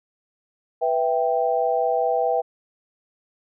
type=chord; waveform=sine; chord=E minor; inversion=second; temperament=equal; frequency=493.9 / 659.3 / 784 Hz; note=B4 / E5 / G5; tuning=0 / 0 / 0 cents; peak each=-23 dBFS; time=0.81-2.42 s; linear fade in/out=20 ms; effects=none